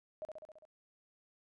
sine tone with echo, 622.3 Hz, D#5, in tune, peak -39 dBFS, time 0.22-0.25 s, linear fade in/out 0 ms, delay 67 ms, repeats 6, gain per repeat -3 dB, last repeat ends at 0.652 s, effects resampled to 22050 Hz

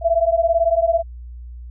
sine beating tone pair, 659 / 677 Hz, E5 / E5, -1 / +46 cents, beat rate 18 Hz, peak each -17 dBFS, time 0.01-1.03 s, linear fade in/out 50 ms, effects added 60 Hz sine -32 dBFS peak until 1.7 s

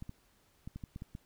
clicks, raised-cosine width 5 ms, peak -30 dBFS, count 8, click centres 0.024 / 0.094 / 0.675 / 0.76 / 0.838 / 0.961 / 1.021 / 1.151 s, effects pink hiss -69 dBFS RMS until 1.25 s

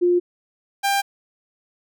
sine / sawtooth tone pair in turn, 353.4 / 795.1 Hz, F4 / G5, +21 / +24 cents, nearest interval octave + major second, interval 1403 cents, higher second, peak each -14 dBFS, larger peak neither, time 0.01-0.2 / 0.83-1.02 s, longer neither, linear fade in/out 20 ms, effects none

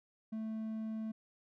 triangle tone, 220 Hz, A3, in tune, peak -35 dBFS, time 0.32-1.12 s, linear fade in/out 10 ms, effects none

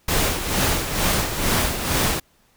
pink noise with tremolo, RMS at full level -19 dBFS, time 0.08-2.2 s, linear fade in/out 5 ms, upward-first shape sine, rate 2.2 Hz, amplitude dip 60%, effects pink hiss -60 dBFS RMS until 2.56 s

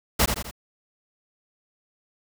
pink noise with echo, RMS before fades -19 dBFS, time 0.19-0.26 s, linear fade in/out 10 ms, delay 84 ms, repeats 3, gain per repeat -6 dB, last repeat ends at 0.512 s, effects none

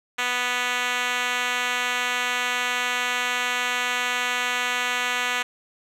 5% pulse tone with band-pass filter, 246.9 Hz, B3, in tune, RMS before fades -25 dBFS, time 0.18-5.43 s, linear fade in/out 10 ms, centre 2500 Hz, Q 0.54, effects none

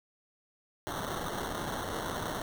white noise with sample-and-hold, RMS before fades -36 dBFS, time 0.87-2.42 s, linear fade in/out 0 ms, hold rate 2450 Hz, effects none

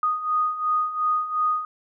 sine beating tone pair, 1238 / 1240.8 Hz, D#6 / D#6, -9 / -5 cents, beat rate 2.8 Hz, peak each -27 / -22 dBFS, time 0.03-1.65 s, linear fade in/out 2 ms, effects none

